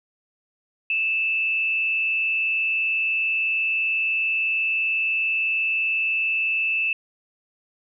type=tone with frequency modulation; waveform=sine; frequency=2637 Hz; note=E7; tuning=in tune; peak=-20 dBFS; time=0.9-6.93 s; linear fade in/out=2 ms; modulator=146 Hz; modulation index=0.38; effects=none